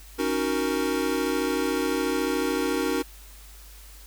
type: chord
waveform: square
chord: D# minor seventh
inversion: third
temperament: equal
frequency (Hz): 277.2 / 311.1 / 370 / 466.2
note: C#4 / D#4 / F#4 / A#4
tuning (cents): 0 / 0 / 0 / 0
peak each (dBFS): -30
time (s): 0.18-3.03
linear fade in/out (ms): 20
effects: added 50 Hz sine -45 dBFS peak until 4.06 s + white hiss -50 dBFS RMS until 4.06 s